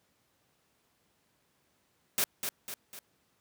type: noise with echo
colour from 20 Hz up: white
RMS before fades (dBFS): -28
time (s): 2.18-2.24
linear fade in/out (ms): 0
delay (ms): 250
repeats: 3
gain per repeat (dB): -6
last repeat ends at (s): 2.99
effects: pink hiss -72 dBFS RMS until 3.4 s + high-pass 100 Hz 12 dB/octave